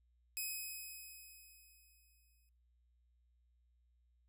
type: tone with exponential decay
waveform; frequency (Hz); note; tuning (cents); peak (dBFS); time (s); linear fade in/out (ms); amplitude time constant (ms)
5% pulse; 2535; D#7; +32; -29; 0.37-2.49; 0; 460
effects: noise-tail reverb RT60 0.6 s tail -24 dB re dry + added 60 Hz sine -70 dBFS peak until 4.28 s